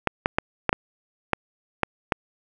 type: clicks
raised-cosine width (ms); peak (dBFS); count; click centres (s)
0.5; -4; 8; 0.073 / 0.259 / 0.385 / 0.693 / 0.729 / 1.333 / 1.833 / 2.122
effects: none